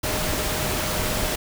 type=tone in noise; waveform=sine; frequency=616 Hz; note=D#5; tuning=17 cents flat; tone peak=-33 dBFS; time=0.03-1.36 s; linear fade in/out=10 ms; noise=pink; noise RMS=-25 dBFS; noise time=0.03-1.36 s; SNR=-11 dB; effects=none